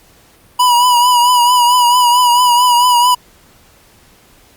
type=tone with vibrato; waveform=square; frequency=977 Hz; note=B5; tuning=19 cents flat; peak=-8 dBFS; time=0.59-3.15 s; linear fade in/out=10 ms; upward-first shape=triangle; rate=4.5 Hz; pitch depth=52 cents each way; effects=pink hiss -47 dBFS RMS until 4.56 s + Opus 48 kbps